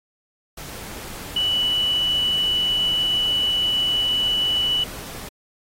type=tone in noise; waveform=sine; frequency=2960 Hz; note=F#7; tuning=in tune; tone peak=-18 dBFS; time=1.36-4.84 s; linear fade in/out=5 ms; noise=pink; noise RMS=-36 dBFS; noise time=0.57-5.29 s; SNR=+15 dB; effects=AAC 48 kbps